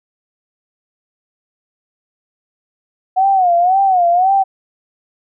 sine tone with vibrato, 735 Hz, F#5, 12 cents flat, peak -9 dBFS, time 3.16-4.44 s, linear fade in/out 20 ms, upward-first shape sine, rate 1.9 Hz, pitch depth 120 cents each way, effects none

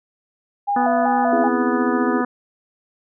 sine tone with vibrato, 744 Hz, F#5, 9 cents sharp, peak -17 dBFS, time 0.67-1.49 s, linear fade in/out 20 ms, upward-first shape square, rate 2.6 Hz, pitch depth 150 cents each way
harmonic tone, 246.9 Hz, B3, in tune, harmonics 1 / 2 / 3 / 4 / 5 / 6 / 7, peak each -21 / -28 / -28 / -28 / -27 / -31 / -32 dBFS, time 0.76-2.25 s, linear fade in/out 5 ms
sine chord, C augmented, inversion none, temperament equal, 261.6 / 329.6 / 415.3 Hz, C4 / E4 / G#4, 0 / 0 / 0 cents, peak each -24 dBFS, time 1.32-2.22 s, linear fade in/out 10 ms
effects none

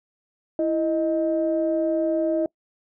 sine tone pair together, 330.4 / 623.7 Hz, E4 / D#5, +4 / +4 cents, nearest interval major seventh, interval 1100 cents, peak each -22 dBFS, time 0.59-2.46 s, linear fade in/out 2 ms, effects noise-tail reverb RT60 0.1 s tail -25 dB re dry + tanh soft clip ceiling -12 dBFS

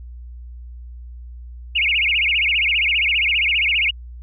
sine tone with vibrato, 2489 Hz, D#7, in tune, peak -15 dBFS, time 1.75-3.91 s, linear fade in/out 10 ms, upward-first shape sine, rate 15 Hz, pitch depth 270 cents each way, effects added 60 Hz sine -33 dBFS peak until 4.22 s

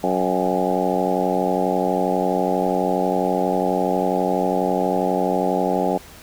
harmonic tone with a mistuned harmonic, 92.2 Hz, F#2, 6 cents flat, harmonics 2 / 3 / 4 / 5 / 6 / 7 / 8 / 9, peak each -26 / -26 / -26 / -26 / -26 / -26 / -26 / -26 dBFS, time 0.03-5.98 s, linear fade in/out 10 ms, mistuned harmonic 8, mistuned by +51 cents, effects pink hiss -43 dBFS RMS until 6.22 s

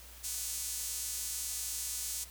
sawtooth tone with high-pass filter, 247.2 Hz, B3, 2 cents sharp, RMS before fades -38 dBFS, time 0.23-2.25 s, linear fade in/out 20 ms, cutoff 7300 Hz, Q 1.3, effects added 60 Hz sine -53 dBFS peak until 2.3 s + white hiss -53 dBFS RMS until 2.3 s

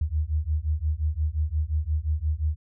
sine beating tone pair, 74.2 / 79.9 Hz, D2 / D#2, +18 / +47 cents, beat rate 5.7 Hz, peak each -26 dBFS, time 0.01-2.56 s, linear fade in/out 5 ms, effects none

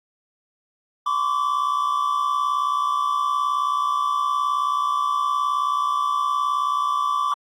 triangle tone cluster, 1020 / 1100 / 1159 Hz, C6 / C#6 / D6, -44 / -14 / -23 cents, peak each -25 / -27 / -19 dBFS, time 1.06-7.34 s, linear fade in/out 5 ms, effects AAC 48 kbps

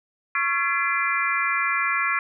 harmonic tone with a mistuned harmonic, 340 Hz, F4, 46 cents flat, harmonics 3 / 4 / 5 / 6 / 7, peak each -27 / -27 / -27 / -27 / -27 dBFS, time 0.35-2.19 s, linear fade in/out 2 ms, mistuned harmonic 3, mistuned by +140 cents, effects none

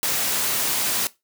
white noise, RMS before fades -23 dBFS, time 0.03-1.07 s, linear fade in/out 0 ms, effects noise-tail reverb RT60 0.2 s tail -18 dB re dry + high-pass 100 Hz 12 dB/octave

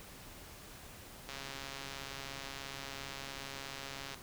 click train, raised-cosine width 0.2 ms, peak -26 dBFS, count 392, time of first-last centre 1.29-4.144 s, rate 137 Hz, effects pink hiss -52 dBFS RMS until 4.22 s

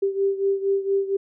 sine beating tone pair, 392 / 396.3 Hz, G4 / G4, 0 / +19 cents, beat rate 4.3 Hz, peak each -21 / -25 dBFS, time 0.02-1.17 s, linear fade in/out 10 ms, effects none

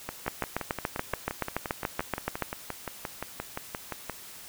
two click trains, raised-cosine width 0.5 ms, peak -17 / -12 dBFS, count 24 / 16, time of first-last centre 0.09-4.097 / 0.28-2.423 s, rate 5.74 / 7 Hz, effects white hiss -46 dBFS RMS until 4.48 s

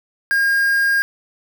triangle tone with quantisation, 1618 Hz, G#6, 46 cents flat, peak -12 dBFS, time 0.31-1.02 s, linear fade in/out 0 ms, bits 5, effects none

